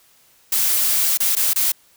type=noise with dropouts; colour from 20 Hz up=blue; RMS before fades=-18 dBFS; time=0.52-1.72 s; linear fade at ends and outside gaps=5 ms; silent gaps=1.174-1.202 / 1.353-1.366 / 1.534-1.559 s; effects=white hiss -55 dBFS RMS until 1.96 s